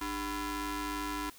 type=ring-modulated tone; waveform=sawtooth; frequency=349.2 Hz; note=F4; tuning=in tune; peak=-27 dBFS; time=0.01-1.3 s; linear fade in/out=5 ms; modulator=647 Hz; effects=white hiss -55 dBFS RMS until 1.38 s